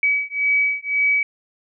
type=beating tone pair; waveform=sine; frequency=2277 / 2278.9 Hz; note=C#7 / C#7; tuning=+46 / +47 cents; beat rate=1.9 Hz; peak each=-20 dBFS; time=0.03-1.23 s; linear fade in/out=2 ms; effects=none